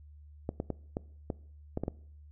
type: clicks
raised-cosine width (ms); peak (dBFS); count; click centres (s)
2; -19; 8; 0.491 / 0.601 / 0.703 / 0.969 / 1.302 / 1.774 / 1.836 / 1.881
effects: noise-tail reverb RT60 0.6 s tail -22 dB re dry + added 74 Hz sine -50 dBFS peak until 2.31 s